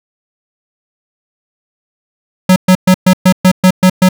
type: tone bursts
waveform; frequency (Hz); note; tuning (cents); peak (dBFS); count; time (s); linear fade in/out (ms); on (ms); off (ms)
square; 185; F#3; 0; -4; 9; 2.49-4.089; 5; 71; 120
effects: none